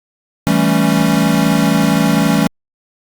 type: chord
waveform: square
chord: A dominant seventh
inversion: second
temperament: equal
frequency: 164.81 / 196 / 220 / 277.2 Hz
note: E3 / G3 / A3 / C#4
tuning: 0 / 0 / 0 / 0 cents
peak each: -17 dBFS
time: 0.47-2.47 s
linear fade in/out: 0 ms
effects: Opus 48 kbps